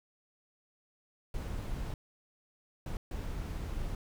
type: noise bursts at uneven times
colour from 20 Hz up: brown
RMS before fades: -37 dBFS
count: 3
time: 1.34-1.94 / 2.86-2.97 / 3.11-3.95 s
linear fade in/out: 2 ms
effects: none